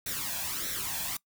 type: noise with flanger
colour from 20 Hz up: white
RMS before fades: -34 dBFS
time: 0.06-1.17 s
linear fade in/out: 5 ms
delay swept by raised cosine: 0.51 to 1.22 ms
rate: 1.6 Hz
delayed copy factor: +0.7
effects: noise-tail reverb RT60 0.1 s tail -22 dB re dry